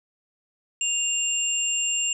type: tone pair together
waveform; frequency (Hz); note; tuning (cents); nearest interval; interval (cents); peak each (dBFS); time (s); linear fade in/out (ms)
sine; 2795 / 7389; F7 / A#8; +1 / -16; octave + perfect fourth; 1683; -25; 0.81-2.13; 2
effects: none